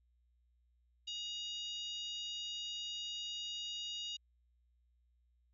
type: harmonic tone with a mistuned harmonic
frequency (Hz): 958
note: A#5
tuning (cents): +47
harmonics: 3 / 4 / 5 / 6 / 7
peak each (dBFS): -43 / -44 / -52 / -59 / -53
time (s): 1.07-4.17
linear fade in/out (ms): 10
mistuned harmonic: 4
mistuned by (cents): -31
effects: added 60 Hz sine -70 dBFS peak until 5.53 s